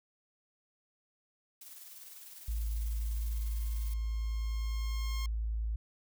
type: noise with tremolo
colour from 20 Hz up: blue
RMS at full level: -49 dBFS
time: 1.61-3.94 s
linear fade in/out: 5 ms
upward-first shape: square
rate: 20 Hz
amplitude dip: 35%
type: tone with exponential growth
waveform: 10% pulse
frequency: 1070 Hz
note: C6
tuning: 38 cents sharp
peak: -33 dBFS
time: 1.94-5.26 s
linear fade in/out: 2 ms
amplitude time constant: 720 ms
type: tone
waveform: sine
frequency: 55 Hz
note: A1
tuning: in tune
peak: -31 dBFS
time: 2.48-5.76 s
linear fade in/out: 5 ms
effects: none